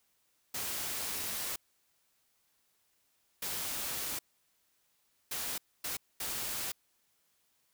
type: noise bursts at uneven times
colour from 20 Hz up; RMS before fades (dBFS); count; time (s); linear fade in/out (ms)
white; -37; 5; 0.54-1.56 / 3.42-4.19 / 5.31-5.58 / 5.84-5.97 / 6.2-6.72; 5
effects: white hiss -74 dBFS RMS until 7.73 s